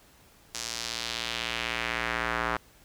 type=tone with band-pass filter sweep; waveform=square; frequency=58 Hz; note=A#1; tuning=8 cents flat; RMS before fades=-32 dBFS; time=0.54-2.57 s; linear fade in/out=5 ms; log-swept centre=6200 to 1300 Hz; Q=1.6; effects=pink hiss -58 dBFS RMS until 2.84 s